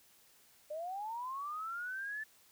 sine linear sweep, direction up, 587.3 to 1760 Hz, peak -38 dBFS, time 0.7-2.24 s, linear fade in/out 10 ms, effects white hiss -65 dBFS RMS until 2.51 s

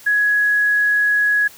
sine tone, 1674 Hz, G#6, 13 cents sharp, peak -13 dBFS, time 0.06-1.48 s, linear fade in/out 10 ms, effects white hiss -43 dBFS RMS until 1.57 s

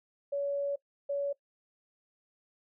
sine tone bursts at uneven times, 565 Hz, C#5, 33 cents sharp, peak -29 dBFS, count 2, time 0.32-0.76 / 1.09-1.33 s, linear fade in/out 10 ms, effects noise-tail reverb RT60 0.1 s tail -20 dB re dry

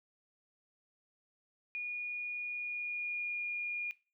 sine tone with pitch glide, 2444 to 2427 Hz, D#7 to D#7, -32 to -44 cents, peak -35 dBFS, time 1.75-3.91 s, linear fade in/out 0 ms, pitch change -12 cents, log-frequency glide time 2.47-3.43 s, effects noise-tail reverb RT60 0.3 s tail -18 dB re dry

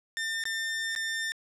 sawtooth tone with dropouts, 1801 Hz, A6, 40 cents sharp, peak -26 dBFS, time 0.17-1.32 s, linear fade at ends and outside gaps 0 ms, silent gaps 0.438-0.454 / 0.951-0.961 s, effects low-pass 9000 Hz 12 dB/octave

